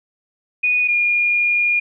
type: tone pair in turn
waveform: sine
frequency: 2471 / 2424 Hz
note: D#7 / D#7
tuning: -13 / -46 cents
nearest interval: unison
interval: 33 cents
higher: first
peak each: -14 dBFS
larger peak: neither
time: 0.63-0.88 / 0.88-1.8 s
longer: second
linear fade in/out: 10 ms
effects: none